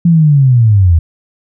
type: linear sweep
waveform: sine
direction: down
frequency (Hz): 173.7 to 78.3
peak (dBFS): -4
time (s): 0.05-0.99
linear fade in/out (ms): 5
effects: none